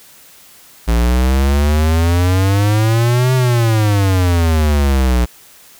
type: exponential two-way sweep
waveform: square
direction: up then down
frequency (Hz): 56.3 to 130.2 to 59.3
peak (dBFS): -11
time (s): 0.87-5.26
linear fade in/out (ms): 20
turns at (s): 3.34
effects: white hiss -43 dBFS RMS until 5.79 s